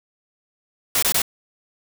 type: noise bursts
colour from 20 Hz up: white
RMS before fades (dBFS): -19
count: 3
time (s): 0.95-1.219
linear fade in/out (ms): 2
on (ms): 75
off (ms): 22
effects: none